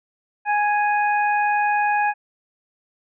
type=harmonic tone; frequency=830.6 Hz; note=G#5; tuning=in tune; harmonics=1 / 2 / 3; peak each=-18 / -24 / -28 dBFS; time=0.45-2.14 s; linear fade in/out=50 ms; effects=none